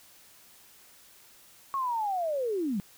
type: linear sweep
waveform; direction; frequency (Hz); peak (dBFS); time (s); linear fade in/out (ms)
sine; down; 1108.7 to 178.3; -27; 1.74-2.8; 0
effects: white hiss -56 dBFS RMS until 2.97 s